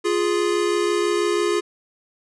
square tone pair together, 349.2 / 415.3 Hz, F4 / G#4, 0 / 0 cents, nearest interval minor third, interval 300 cents, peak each -22 dBFS, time 0.04-1.61 s, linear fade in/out 20 ms, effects resampled to 22050 Hz

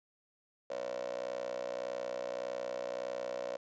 15% pulse tone with high-pass filter, 61.7 Hz, B1, 1 cent flat, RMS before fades -39 dBFS, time 0.7-3.57 s, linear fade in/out 5 ms, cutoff 530 Hz, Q 7.6, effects resampled to 16000 Hz

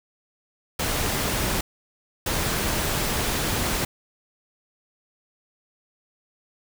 pink noise bursts at uneven times, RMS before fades -25 dBFS, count 2, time 0.79-1.61 / 2.26-3.85 s, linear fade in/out 5 ms, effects none

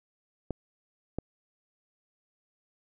clicks, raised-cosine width 2 ms, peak -18 dBFS, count 2, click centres 0.507 / 1.186 s, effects none

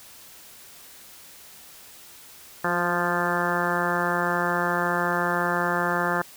harmonic tone with a mistuned harmonic, 174.61 Hz, F3, in tune, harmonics 1 / 2 / 3 / 4 / 5 / 6 / 7 / 8 / 9 / 10, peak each -31 / -31 / -31 / -31 / -31 / -31 / -31 / -31 / -31 / -31 dBFS, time 2.64-6.22 s, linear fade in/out 5 ms, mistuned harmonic 2, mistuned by +25 cents, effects white hiss -47 dBFS RMS until 6.36 s

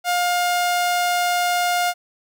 sawtooth tone, 709 Hz, F5, 26 cents sharp, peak -14 dBFS, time 0.04-1.94 s, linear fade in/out 50 ms, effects none

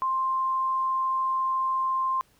sine tone, 1051 Hz, C6, 7 cents sharp, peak -23 dBFS, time 0.02-2.21 s, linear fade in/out 0 ms, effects pink hiss -63 dBFS RMS until 2.39 s

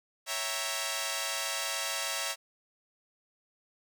5% pulse chord, C# diminished seventh, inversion none, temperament equal, 554.4 / 659.3 / 784 / 932.3 Hz, C#5 / E5 / G5 / Bb5, 0 / 0 / 0 / 0 cents, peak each -26 / -24 / -29 / -25 dBFS, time 0.26-2.36 s, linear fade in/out 50 ms, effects none

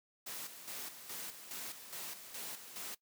white noise with tremolo, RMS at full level -44 dBFS, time 0.26-2.95 s, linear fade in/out 10 ms, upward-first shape square, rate 2.4 Hz, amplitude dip 60%, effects noise-tail reverb RT60 0.1 s tail -19 dB re dry + high-pass 150 Hz 12 dB/octave

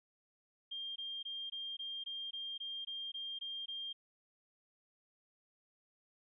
sine tone bursts, 3200 Hz, G7, 35 cents sharp, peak -40 dBFS, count 12, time 0.71-3.93 s, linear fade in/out 10 ms, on 250 ms, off 20 ms, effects none

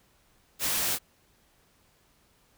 white noise, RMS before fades -28 dBFS, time 0.59-0.99 s, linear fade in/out 50 ms, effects pink hiss -65 dBFS RMS until 2.57 s

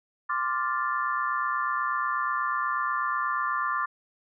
sine chord, D minor seventh, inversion third, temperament equal, 1046.5 / 1174.7 / 1396.9 / 1760 Hz, C6 / D6 / F6 / A6, 0 / 0 / 0 / 0 cents, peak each -31 / -28 / -33 / -33 dBFS, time 0.29-3.86 s, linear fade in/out 10 ms, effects none

